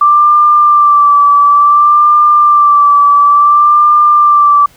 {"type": "tone with vibrato", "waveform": "sine", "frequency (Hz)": 1174.7, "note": "D6", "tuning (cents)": 0, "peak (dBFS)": -3, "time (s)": [0.01, 4.66], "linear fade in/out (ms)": 5, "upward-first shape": "sine", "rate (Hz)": 0.57, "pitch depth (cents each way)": 32, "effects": ["pink hiss -44 dBFS RMS until 4.76 s"]}